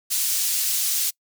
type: high-pass noise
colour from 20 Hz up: pink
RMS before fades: -23 dBFS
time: 0.1-1.11 s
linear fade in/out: 20 ms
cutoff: 5600 Hz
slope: 12 dB/octave
effects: noise-tail reverb RT60 0.1 s tail -25 dB re dry